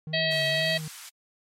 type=tone with vibrato; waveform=triangle; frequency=153.6 Hz; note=D#3; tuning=22 cents flat; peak=-31 dBFS; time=0.07-0.88 s; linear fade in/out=2 ms; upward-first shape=triangle; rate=1.9 Hz; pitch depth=120 cents each way
type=harmonic tone; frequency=643 Hz; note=E5; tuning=43 cents flat; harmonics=1 / 3 / 4 / 5 / 6 / 7; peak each=-28 / -28 / -33 / -31 / -32 / -32 dBFS; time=0.13-0.78 s; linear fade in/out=10 ms
type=high-pass noise; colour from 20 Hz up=white; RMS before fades=-41 dBFS; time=0.3-1.1 s; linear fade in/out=20 ms; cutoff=930 Hz; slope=24 dB/octave
effects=low-pass 11000 Hz 12 dB/octave + MP3 64 kbps